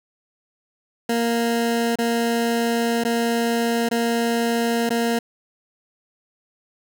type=tone with dropouts; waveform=20% pulse; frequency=233.1 Hz; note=A#3; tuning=in tune; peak=-14 dBFS; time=1.09-5.19 s; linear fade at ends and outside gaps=5 ms; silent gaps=1.957-1.986 / 3.038-3.049 / 3.889-3.912 / 4.893-4.904 s; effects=none